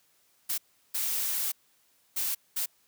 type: noise bursts at uneven times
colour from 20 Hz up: blue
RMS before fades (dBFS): -30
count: 4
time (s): 0.49-0.58 / 0.94-1.52 / 2.16-2.35 / 2.56-2.66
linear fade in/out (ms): 10
effects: white hiss -67 dBFS RMS until 2.87 s + high-pass 60 Hz 12 dB/octave